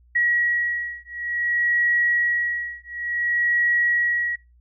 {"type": "beating tone pair", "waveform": "sine", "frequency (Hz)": [1913, 1913.56], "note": ["A#6", "A#6"], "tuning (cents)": [44, 45], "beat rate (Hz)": 0.56, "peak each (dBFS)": -23, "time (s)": [0.15, 4.36], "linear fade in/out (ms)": 10, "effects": ["noise-tail reverb RT60 0.2 s tail -20 dB re dry", "added 60 Hz sine -52 dBFS peak until 4.6 s"]}